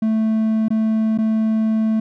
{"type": "tone with dropouts", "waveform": "triangle", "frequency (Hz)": 220, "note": "A3", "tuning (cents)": 0, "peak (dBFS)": -13, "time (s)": [0.02, 2], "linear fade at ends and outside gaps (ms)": 5, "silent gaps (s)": [[0.684, 0.704], [1.177, 1.185]], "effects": []}